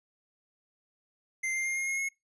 square tone with pitch steps, 2086 / 2103 / 2120 / 2137 / 2155 / 2172 Hz, C7 / C7 / C7 / C7 / C#7 / C#7, -6 / +8 / +22 / +36 / -49 / -36 cents, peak -30 dBFS, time 1.43-2.09 s, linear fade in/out 10 ms, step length 110 ms, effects noise-tail reverb RT60 0.2 s tail -24 dB re dry + resampled to 24000 Hz

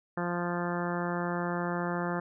harmonic tone, 174.61 Hz, F3, in tune, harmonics 1 / 2 / 3 / 4 / 5 / 6 / 7 / 8 / 9 / 10, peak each -33 / -36 / -38 / -39 / -40 / -41 / -41 / -42 / -43 / -43 dBFS, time 0.17-2.2 s, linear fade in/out 5 ms, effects none

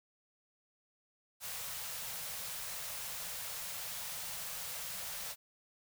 white band-stop noise, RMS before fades -42 dBFS, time 1.4-5.36 s, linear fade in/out 50 ms, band 200 to 460 Hz, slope 96 dB/octave, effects none

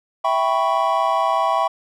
triangle chord, C# half-diminished seventh, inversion first, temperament equal, 659.3 / 784 / 987.8 / 1108.7 Hz, E5 / G5 / B5 / C#6, 0 / 0 / 0 / 0 cents, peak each -20 dBFS, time 0.24-1.68 s, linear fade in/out 10 ms, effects none

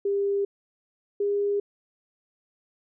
sine tone pair in turn, 400 / 405.8 Hz, G4 / G#4, +35 / -40 cents, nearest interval unison, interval 25 cents, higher second, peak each -22 dBFS, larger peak neither, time 0.05-0.45 / 1.2-1.6 s, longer neither, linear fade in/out 5 ms, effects none

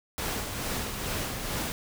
pink noise with tremolo, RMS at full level -31 dBFS, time 0.18-1.72 s, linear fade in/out 0 ms, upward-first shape sine, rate 2.3 Hz, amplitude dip 40%, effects none

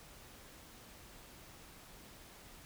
silence, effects pink hiss -56 dBFS RMS until 2.65 s

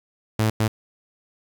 sawtooth tone bursts at uneven times, 109.3 Hz, A2, 11 cents flat, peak -14 dBFS, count 2, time 0.39-0.5 / 0.6-0.68 s, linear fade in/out 5 ms, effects 8-bit

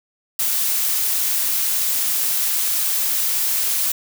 blue noise, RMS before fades -20 dBFS, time 0.39-3.92 s, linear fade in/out 5 ms, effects none

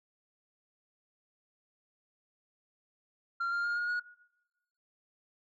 sine tone with pitch steps, 1381 / 1397.9 / 1414.9 / 1432.2 / 1449.7 Hz, F6 / F6 / F6 / F6 / F#6, -20 / +1 / +22 / +43 / -36 cents, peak -27 dBFS, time 3.4-4 s, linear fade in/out 10 ms, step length 120 ms, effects noise-tail reverb RT60 0.9 s tail -21 dB re dry + tanh soft clip ceiling -29 dBFS

